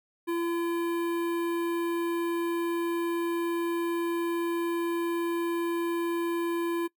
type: tone with notch filter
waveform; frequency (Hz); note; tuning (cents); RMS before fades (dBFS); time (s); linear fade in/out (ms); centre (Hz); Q
square; 339.7; F4; -48; -29; 0.27-6.88; 20; 5700; 0.51
effects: noise-tail reverb RT60 0.1 s tail -22 dB re dry